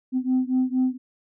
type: beating tone pair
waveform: sine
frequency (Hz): 254.9 / 259.2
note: C4 / C4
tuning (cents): -45 / -16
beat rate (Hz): 4.3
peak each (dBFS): -21 / -22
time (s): 0.12-0.98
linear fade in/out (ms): 50
effects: tanh soft clip ceiling -15 dBFS